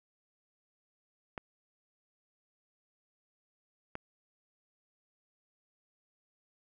clicks, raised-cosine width 0.5 ms, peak -23 dBFS, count 2, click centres 1.378 / 3.954 s, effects none

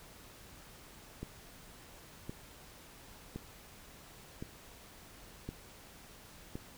click train, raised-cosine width 3 ms, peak -27 dBFS, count 6, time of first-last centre 1.23-6.555 s, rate 0.939 Hz, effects pink hiss -55 dBFS RMS until 6.77 s

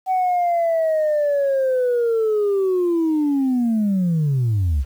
sine linear sweep, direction down, 757 to 61.74 Hz, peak -14 dBFS, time 0.06-4.85 s, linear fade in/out 50 ms, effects tanh soft clip ceiling -14 dBFS + 8-bit

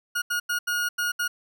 40% pulse tone bursts at uneven times, 1437 Hz, F6, 49 cents sharp, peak -23 dBFS, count 6, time 0.15-0.22 / 0.3-0.4 / 0.49-0.59 / 0.67-0.89 / 0.98-1.12 / 1.19-1.28 s, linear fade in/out 10 ms, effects none

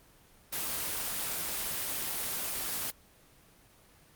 white noise, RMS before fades -34 dBFS, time 0.52-2.91 s, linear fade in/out 10 ms, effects pink hiss -60 dBFS RMS until 4.15 s + Opus 24 kbps

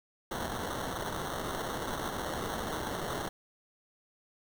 white noise with sample-and-hold, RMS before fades -36 dBFS, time 0.31-3.29 s, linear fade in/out 5 ms, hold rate 2450 Hz, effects none

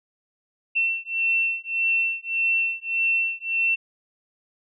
sine beating tone pair, 2697 / 2698.7 Hz, E7 / E7, +39 / +40 cents, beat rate 1.7 Hz, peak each -24 dBFS, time 0.75-3.76 s, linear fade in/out 20 ms, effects none

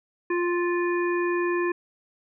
harmonic tone, 350 Hz, F4, 4 cents sharp, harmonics 1 / 3 / 5 / 7, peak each -23 / -31 / -32 / -37 dBFS, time 0.3-1.72 s, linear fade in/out 5 ms, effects none

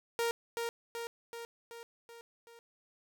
sawtooth tone with echo, 466.2 Hz, A#4, in tune, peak -26 dBFS, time 0.19-0.31 s, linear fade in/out 0 ms, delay 380 ms, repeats 6, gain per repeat -4 dB, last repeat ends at 2.59 s, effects none

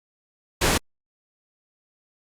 pink noise, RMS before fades -20 dBFS, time 0.61-0.78 s, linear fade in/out 10 ms, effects low-pass 11000 Hz 12 dB/octave + Opus 48 kbps

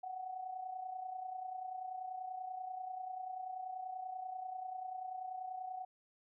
sine tone with amplitude modulation, 745 Hz, F#5, 12 cents sharp, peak -38 dBFS, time 0.03-5.85 s, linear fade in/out 10 ms, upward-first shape sine, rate 30.3 Hz, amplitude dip 60%, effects none

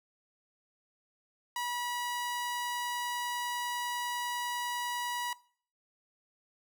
sawtooth tone, 970 Hz, B5, 31 cents flat, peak -29 dBFS, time 1.56-5.33 s, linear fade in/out 2 ms, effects noise-tail reverb RT60 0.5 s tail -21 dB re dry

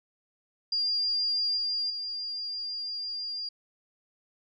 sine tone with level steps, 4802 Hz, D8, 38 cents sharp, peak -25 / -27 / -32 dBFS, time 0.72-3.49 s, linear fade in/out 5 ms, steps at 1.57 / 1.9 s, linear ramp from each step 2 ms, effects none

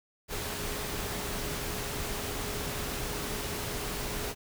sine tone in noise, 415.3 Hz, G#4, in tune, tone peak -43 dBFS, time 0.28-4.35 s, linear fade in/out 50 ms, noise pink, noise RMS -35 dBFS, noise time 0.28-4.35 s, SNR -11 dB, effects none

